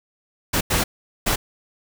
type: noise bursts at uneven times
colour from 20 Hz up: pink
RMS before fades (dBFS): -20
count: 3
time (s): 0.53-0.61 / 0.7-0.84 / 1.26-1.36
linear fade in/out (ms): 10
effects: none